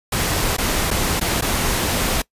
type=noise with dropouts; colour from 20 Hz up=pink; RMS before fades=-20 dBFS; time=0.12-2.22 s; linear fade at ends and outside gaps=5 ms; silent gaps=0.567-0.582 / 0.906-0.911 / 1.198-1.211 / 1.411-1.421 s; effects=noise-tail reverb RT60 0.1 s tail -22 dB re dry + resampled to 32000 Hz